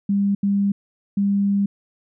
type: tone bursts at uneven times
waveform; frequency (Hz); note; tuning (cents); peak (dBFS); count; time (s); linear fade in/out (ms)
sine; 200; G3; +35; -16; 3; 0.09-0.35 / 0.43-0.72 / 1.17-1.66; 5
effects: none